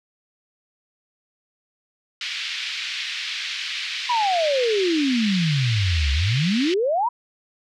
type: band-pass noise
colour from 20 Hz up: pink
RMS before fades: -29 dBFS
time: 2.21-6.74 s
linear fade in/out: 2 ms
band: 2100 to 4500 Hz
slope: 24 dB/octave
type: exponential two-way sweep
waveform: sine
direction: down then up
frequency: 1004 to 66.8 to 1004 Hz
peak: -18 dBFS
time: 4.09-7.09 s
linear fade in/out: 10 ms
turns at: 6.12 s
effects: none